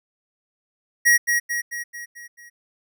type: tone with echo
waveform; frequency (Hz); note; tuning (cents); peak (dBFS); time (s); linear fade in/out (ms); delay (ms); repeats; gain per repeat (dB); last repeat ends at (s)
square; 1900; A#6; +33; -13; 1.05-1.18; 20; 220; 6; -5; 2.5
effects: none